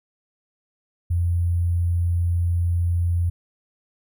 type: tone with sample-and-hold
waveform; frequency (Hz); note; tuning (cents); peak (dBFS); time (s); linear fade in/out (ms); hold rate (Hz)
sine; 86.5; F2; -16; -18; 1.1-3.3; 10; 11025
effects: none